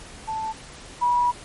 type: tone pair in turn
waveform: sine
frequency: 880 / 971.1 Hz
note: A5 / B5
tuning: 0 / -29 cents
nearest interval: major second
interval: 171 cents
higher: second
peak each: -25 / -17 dBFS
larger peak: second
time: 0.27-0.53 / 1.01-1.32 s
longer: second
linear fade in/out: 20 ms
effects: pink hiss -42 dBFS RMS until 1.44 s + MP3 48 kbps